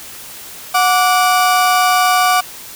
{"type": "tone pair together", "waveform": "35% pulse", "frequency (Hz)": [732, 1163.9], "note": ["F#5", "D6"], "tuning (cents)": [-19, -16], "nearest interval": "minor sixth", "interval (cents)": 803, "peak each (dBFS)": [-11, -12], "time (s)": [0.74, 2.41], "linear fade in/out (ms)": 10, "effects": ["white hiss -33 dBFS RMS until 2.75 s"]}